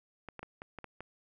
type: clicks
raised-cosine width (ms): 0.5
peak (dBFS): -28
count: 7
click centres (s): 0.287 / 0.393 / 0.43 / 0.619 / 0.787 / 0.843 / 1.006
effects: none